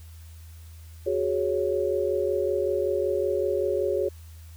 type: chord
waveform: sine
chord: F# suspended second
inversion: none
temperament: equal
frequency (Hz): 370 / 415.3 / 554.4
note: F#4 / G#4 / C#5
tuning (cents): 0 / 0 / 0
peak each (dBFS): -27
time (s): 1.06-4.09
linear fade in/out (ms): 10
effects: added 81 Hz sine -42 dBFS peak until 4.56 s + white hiss -56 dBFS RMS until 4.56 s